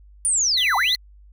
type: linear two-way sweep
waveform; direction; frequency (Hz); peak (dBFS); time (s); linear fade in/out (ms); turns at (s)
sine; down then up; 9500 to 739 to 4362; -17; 0.25-0.95; 0; 0.76
type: tone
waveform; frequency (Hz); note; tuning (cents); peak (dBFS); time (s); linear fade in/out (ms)
25% pulse; 2000; B6; +21; -24; 0.57-0.96; 5
effects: added 50 Hz sine -45 dBFS peak until 1.32 s